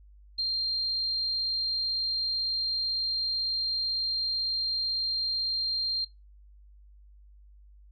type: tone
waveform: sine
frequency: 4186 Hz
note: C8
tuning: in tune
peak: -26 dBFS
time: 0.38-6.05 s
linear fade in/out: 10 ms
effects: noise-tail reverb RT60 0.2 s tail -19 dB re dry + added 50 Hz sine -51 dBFS peak until 7.91 s